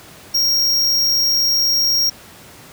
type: tone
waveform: square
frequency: 5588 Hz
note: F8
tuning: in tune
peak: -14 dBFS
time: 0.34-2.1 s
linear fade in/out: 10 ms
effects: pink hiss -41 dBFS RMS until 2.72 s + high-pass 80 Hz 12 dB/octave